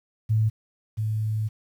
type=tone pair in turn; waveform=sine; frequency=109.5 / 108.62 Hz; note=A2 / A2; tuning=-8 / -22 cents; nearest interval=unison; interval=14 cents; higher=first; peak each=-18 / -23 dBFS; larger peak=first; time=0.29-0.5 / 0.97-1.49 s; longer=second; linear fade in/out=20 ms; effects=9-bit